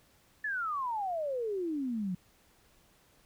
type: exponential sweep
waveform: sine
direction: down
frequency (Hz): 1770 to 174.61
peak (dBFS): -31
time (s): 0.44-2.15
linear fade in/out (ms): 5
effects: pink hiss -65 dBFS RMS until 3.25 s